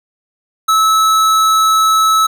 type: tone with hard clipping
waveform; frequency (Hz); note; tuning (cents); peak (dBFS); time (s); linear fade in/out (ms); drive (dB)
sine; 1300; E6; -24; -10; 0.68-2.27; 10; 17
effects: none